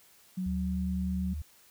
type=tone; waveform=sine; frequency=185 Hz; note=F#3; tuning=in tune; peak=-30 dBFS; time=0.37-1.34 s; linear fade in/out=10 ms
type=tone with pitch glide; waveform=sine; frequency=74.9 to 75.55 Hz; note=D2 to D2; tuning=+35 to +50 cents; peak=-33 dBFS; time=0.46-1.42 s; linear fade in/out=5 ms; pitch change=+15 cents; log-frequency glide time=0.75-1.09 s
effects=white hiss -60 dBFS RMS until 1.7 s

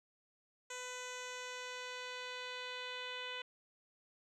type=tone with low-pass filter sweep; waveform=10% pulse; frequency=500 Hz; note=B4; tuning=21 cents sharp; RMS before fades=-45 dBFS; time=0.7-3.42 s; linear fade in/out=5 ms; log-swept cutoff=6900 to 3400 Hz; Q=2.8; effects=none

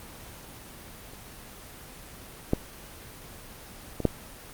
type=clicks; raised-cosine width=2 ms; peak=-30 / -8 / -18 / -6 dBFS; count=4; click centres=1.135 / 2.534 / 4.003 / 4.053 s; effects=pink hiss -45 dBFS RMS until 4.53 s + Opus 24 kbps

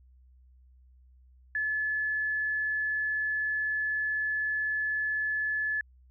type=tone; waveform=sine; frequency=1722 Hz; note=A6; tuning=38 cents flat; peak=-27 dBFS; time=1.55-5.81 s; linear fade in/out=2 ms; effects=added 63 Hz sine -55 dBFS peak until 6.1 s

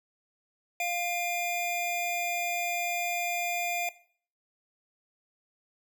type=tone pair together; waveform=square; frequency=698.5 / 2414 Hz; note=F5 / D7; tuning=0 / +47 cents; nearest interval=octave + major sixth; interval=2147 cents; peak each=-32 / -31 dBFS; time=0.8-3.89 s; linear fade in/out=2 ms; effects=noise-tail reverb RT60 0.5 s tail -18 dB re dry

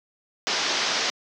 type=low-pass noise; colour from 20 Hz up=white; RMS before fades=-25 dBFS; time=0.47-1.1 s; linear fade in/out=0 ms; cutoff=6000 Hz; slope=48 dB/octave; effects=high-pass 300 Hz 12 dB/octave

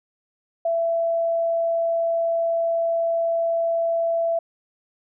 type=tone; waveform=sine; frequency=668 Hz; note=E5; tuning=23 cents sharp; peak=-19 dBFS; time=0.65-4.39 s; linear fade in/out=5 ms; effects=none

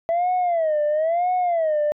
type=tone with vibrato; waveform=sine; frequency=659.3 Hz; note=E5; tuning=in tune; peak=-16 dBFS; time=0.09-1.92 s; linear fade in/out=0 ms; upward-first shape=sine; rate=1 Hz; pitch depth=180 cents each way; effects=tanh soft clip ceiling -16 dBFS

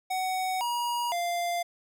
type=tone with pitch steps; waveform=square; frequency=748 / 956 / 695 Hz; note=F#5 / A#5 / F5; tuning=+19 / +43 / -9 cents; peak=-28 dBFS; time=0.1-1.63 s; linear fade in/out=10 ms; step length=510 ms; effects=none

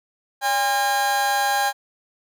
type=tone with amplitude modulation; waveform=30% pulse; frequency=809 Hz; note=G#5; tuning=46 cents flat; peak=-13 dBFS; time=0.41-1.73 s; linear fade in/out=50 ms; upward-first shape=sine; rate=238 Hz; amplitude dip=65%; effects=none

